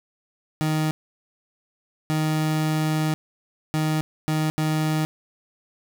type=tone bursts at uneven times; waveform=30% pulse; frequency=155.56 Hz; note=D#3; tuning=in tune; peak=-18 dBFS; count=5; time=0.61-0.91 / 2.1-3.14 / 3.74-4.01 / 4.28-4.5 / 4.58-5.05 s; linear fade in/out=0 ms; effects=none